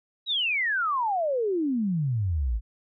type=exponential sweep; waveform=sine; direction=down; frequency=3951 to 50 Hz; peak=-23 dBFS; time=0.26-2.61 s; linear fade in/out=50 ms; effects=none